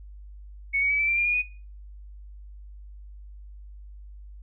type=tone with pitch steps; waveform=sine; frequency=2217 / 2252 / 2287 / 2323 / 2360 / 2397 / 2434 / 2473 Hz; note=C#7 / C#7 / D7 / D7 / D7 / D7 / D#7 / D#7; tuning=0 / +27 / -47 / -20 / +8 / +35 / -39 / -11 cents; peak=-21 dBFS; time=0.73-1.426 s; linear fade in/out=20 ms; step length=87 ms; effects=noise-tail reverb RT60 0.4 s tail -21 dB re dry + added 50 Hz sine -41 dBFS peak until 4.42 s